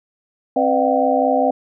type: tone cluster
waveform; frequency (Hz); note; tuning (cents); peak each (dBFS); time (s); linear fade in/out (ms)
sine; 265.8 / 501 / 601 / 704 / 769; C4 / B4 / D5 / F5 / G5; +27 / +25 / +40 / +14 / -33; -20; 0.56-1.51; 5
effects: none